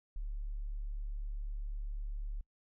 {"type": "tone", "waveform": "sine", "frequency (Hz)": 36, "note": "D1", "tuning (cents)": -34, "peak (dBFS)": -36, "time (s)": [0.16, 2.41], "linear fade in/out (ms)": 0, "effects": ["noise-tail reverb RT60 0.1 s tail -25 dB re dry"]}